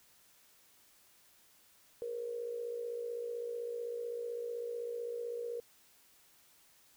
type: tone with amplitude modulation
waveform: sine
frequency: 473.6 Hz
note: A#4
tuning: 27 cents sharp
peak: -34 dBFS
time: 2.02-5.6 s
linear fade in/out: 0 ms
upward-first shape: sine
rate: 55.8 Hz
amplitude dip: 60%
effects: white hiss -65 dBFS RMS until 6.96 s